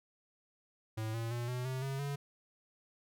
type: tone with pitch steps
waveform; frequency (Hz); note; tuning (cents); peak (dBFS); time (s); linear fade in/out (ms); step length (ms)
square; 110 / 114.74 / 119.68 / 124.83 / 130.21 / 135.82 / 141.67; A2 / A#2 / A#2 / B2 / C3 / C#3 / C#3; 0 / -27 / +46 / +19 / -8 / -35 / +38; -36; 0.97-2.16; 10; 170
effects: none